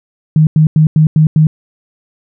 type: tone bursts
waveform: sine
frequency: 155.56 Hz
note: D#3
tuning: in tune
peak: -4 dBFS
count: 6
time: 0.36-1.47 s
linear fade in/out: 2 ms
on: 110 ms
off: 90 ms
effects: none